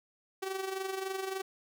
sawtooth tone with amplitude modulation, 383.1 Hz, G4, 40 cents flat, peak -28 dBFS, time 0.42-1.42 s, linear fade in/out 10 ms, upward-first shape sine, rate 23.5 Hz, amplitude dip 60%, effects none

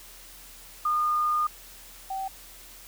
sine tone pair in turn, 1219 / 771.5 Hz, D#6 / G5, -36 / -28 cents, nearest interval minor sixth, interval 792 cents, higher first, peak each -22 / -29 dBFS, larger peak first, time 0.85-1.47 / 2.1-2.28 s, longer first, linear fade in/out 5 ms, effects added 40 Hz sine -53 dBFS peak until 2.87 s + white hiss -48 dBFS RMS until 2.87 s

